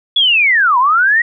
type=linear two-way sweep; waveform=sine; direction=down then up; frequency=3436 to 952 to 1923 Hz; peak=-8 dBFS; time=0.16-1.22 s; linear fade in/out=5 ms; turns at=0.78 s; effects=none